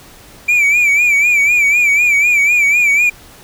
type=tone with vibrato; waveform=triangle; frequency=2349 Hz; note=D7; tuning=in tune; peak=-7 dBFS; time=0.48-3.1 s; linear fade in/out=10 ms; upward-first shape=sine; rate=4 Hz; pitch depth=82 cents each way; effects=pink hiss -40 dBFS RMS until 3.43 s